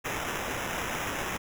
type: noise with sample-and-hold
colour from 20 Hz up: white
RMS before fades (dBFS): -33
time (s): 0.04-1.38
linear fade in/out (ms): 20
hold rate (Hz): 4410
effects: none